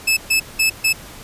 sawtooth tone bursts at uneven times, 2610 Hz, E7, 18 cents flat, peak -10 dBFS, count 4, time 0.07-0.17 / 0.3-0.4 / 0.59-0.7 / 0.84-0.93 s, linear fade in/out 10 ms, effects pink hiss -38 dBFS RMS until 1.23 s + resampled to 32000 Hz

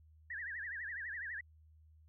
sine tone with vibrato, 1774 Hz, A6, 14 cents sharp, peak -40 dBFS, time 0.3-1.41 s, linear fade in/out 5 ms, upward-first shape triangle, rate 12 Hz, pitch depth 220 cents each way, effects added 78 Hz sine -60 dBFS peak until 2.08 s

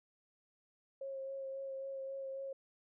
sine tone with vibrato, 540 Hz, C#5, 45 cents flat, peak -40 dBFS, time 1.01-2.53 s, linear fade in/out 5 ms, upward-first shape sine, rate 3.7 Hz, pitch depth 16 cents each way, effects none

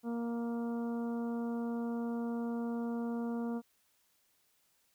harmonic tone, 234.3 Hz, A#3, 9 cents sharp, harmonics 1 / 2 / 3 / 4 / 5 / 6, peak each -34 / -42 / -48 / -51 / -54 / -56 dBFS, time 0.03-3.62 s, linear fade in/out 50 ms, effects white hiss -73 dBFS RMS until 4.94 s

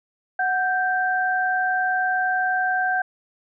sine tone pair together, 739.2 / 1568 Hz, F#5 / G6, -2 / 0 cents, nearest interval octave + minor second, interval 1302 cents, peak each -22 dBFS, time 0.39-3.02 s, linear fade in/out 5 ms, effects none

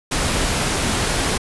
pink noise, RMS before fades -20 dBFS, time 0.11-1.38 s, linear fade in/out 10 ms, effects resampled to 24000 Hz

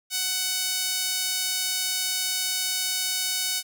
sawtooth tone with high-pass filter, 745 Hz, F#5, 12 cents sharp, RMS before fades -27 dBFS, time 0.1-3.63 s, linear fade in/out 50 ms, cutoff 4000 Hz, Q 0.95, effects none

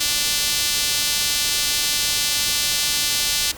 sawtooth tone with high-pass filter, 293.7 Hz, D4, in tune, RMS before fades -21 dBFS, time 0-3.52 s, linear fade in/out 10 ms, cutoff 3900 Hz, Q 1.1, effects pink hiss -37 dBFS RMS until 3.57 s

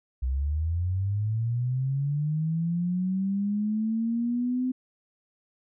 sine linear sweep, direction up, 61.8 to 257.4 Hz, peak -24 dBFS, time 0.22-4.72 s, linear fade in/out 10 ms, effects none

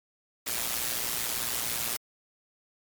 white noise with amplitude modulation, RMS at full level -28 dBFS, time 0.46-1.97 s, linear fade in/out 10 ms, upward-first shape sine, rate 118 Hz, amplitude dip 65%, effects MP3 96 kbps

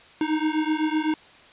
square beating tone pair, 307.3 / 315.2 Hz, D#4 / D#4, -21 / +23 cents, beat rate 7.9 Hz, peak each -25 / -26 dBFS, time 0.21-1.14 s, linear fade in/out 2 ms, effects white hiss -50 dBFS RMS until 1.52 s + resampled to 8000 Hz

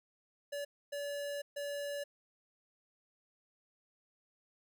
square tone bursts at uneven times, 573 Hz, D5, 43 cents flat, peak -38 dBFS, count 3, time 0.52-0.65 / 0.92-1.42 / 1.56-2.04 s, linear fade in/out 10 ms, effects none

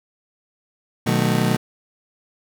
35% pulse chord, B dominant seventh, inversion none, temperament just, 123.47 / 154.34 / 185.21 / 222.2 Hz, B2 / D#3 / F#3 / A3, 0 / -14 / +2 / +17 cents, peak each -21 dBFS, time 1.06-1.57 s, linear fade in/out 10 ms, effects none

